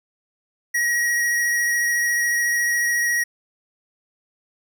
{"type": "tone with vibrato", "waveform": "square", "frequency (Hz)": 1901, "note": "A#6", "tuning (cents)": 33, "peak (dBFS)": -19, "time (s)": [0.74, 3.24], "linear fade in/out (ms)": 10, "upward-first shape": "triangle", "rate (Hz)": 14, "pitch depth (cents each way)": 16, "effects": []}